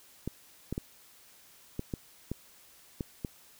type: clicks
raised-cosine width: 3 ms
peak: -20 dBFS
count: 8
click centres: 0.276 / 0.726 / 0.779 / 1.794 / 1.938 / 2.316 / 3.008 / 3.248 s
effects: white hiss -58 dBFS RMS until 3.59 s